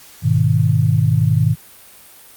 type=chord; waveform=sine; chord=G# minor; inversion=none; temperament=just; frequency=103.83 / 124.59 / 155.74 Hz; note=G#2 / B2 / D#3; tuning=0 / +16 / +2 cents; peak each=-16 dBFS; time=0.22-1.56 s; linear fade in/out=50 ms; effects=white hiss -43 dBFS RMS until 2.36 s + Opus 48 kbps